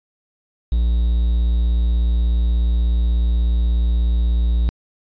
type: tone with quantisation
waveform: triangle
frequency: 58.27 Hz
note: A#1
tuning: in tune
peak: -12 dBFS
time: 0.72-4.69 s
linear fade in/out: 0 ms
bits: 7
effects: resampled to 11025 Hz